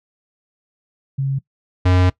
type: tone pair in turn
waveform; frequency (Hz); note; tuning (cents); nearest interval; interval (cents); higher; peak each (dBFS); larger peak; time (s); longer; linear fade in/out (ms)
sine / square; 136.2 / 91.1; C#3 / F#2; -30 / -26; perfect fifth; 696; first; -17 / -12; second; 1.18-1.39 / 1.85-2.1; second; 10
effects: noise-tail reverb RT60 0.1 s tail -20 dB re dry + low-pass 4000 Hz 12 dB/octave